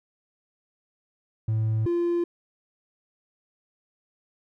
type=tone pair in turn; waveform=triangle; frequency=110 / 345.1 Hz; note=A2 / F4; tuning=0 / -21 cents; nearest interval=octave + minor sixth; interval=1979 cents; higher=second; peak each=-19 / -19 dBFS; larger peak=neither; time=1.48-1.86 / 1.86-2.24 s; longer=neither; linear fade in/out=5 ms; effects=tanh soft clip ceiling -16 dBFS